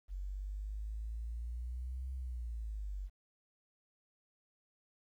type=exponential two-way sweep; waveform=sine; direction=up then down; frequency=46.32 to 65.41 to 46.32 Hz; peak=-38 dBFS; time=0.08-3.1 s; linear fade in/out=50 ms; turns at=2.13 s; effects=12-bit